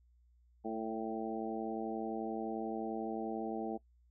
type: harmonic tone with a mistuned harmonic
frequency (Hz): 111.4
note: A2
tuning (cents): +22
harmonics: 2 / 3 / 4 / 5 / 6 / 7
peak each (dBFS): -41 / -41 / -42 / -49 / -45 / -43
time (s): 0.64-3.78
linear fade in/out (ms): 20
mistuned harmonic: 5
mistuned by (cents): +16
effects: noise-tail reverb RT60 0.1 s tail -21 dB re dry + added 60 Hz sine -64 dBFS peak until 4.1 s